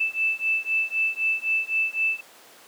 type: beating tone pair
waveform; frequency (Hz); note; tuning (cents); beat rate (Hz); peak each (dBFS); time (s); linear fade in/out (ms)
sine; 2637 / 2640.9; E7 / E7; 0 / +3; 3.9; -25; 0-2.21; 10
effects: pink hiss -49 dBFS RMS until 2.67 s + high-pass 400 Hz 12 dB/octave